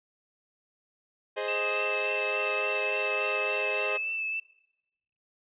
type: chord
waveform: sawtooth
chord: Ab major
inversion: none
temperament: equal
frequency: 415.3 / 523.3 / 622.3 Hz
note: Ab4 / C5 / Eb5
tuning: 0 / 0 / 0 cents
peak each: -30 dBFS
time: 1.36-3.98 s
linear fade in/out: 20 ms
type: tone with vibrato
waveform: sine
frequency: 2637 Hz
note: E7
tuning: in tune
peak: -29 dBFS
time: 1.48-4.4 s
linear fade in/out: 5 ms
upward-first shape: triangle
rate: 3.5 Hz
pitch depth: 24 cents each way
effects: noise-tail reverb RT60 1.0 s tail -25 dB re dry + resampled to 8000 Hz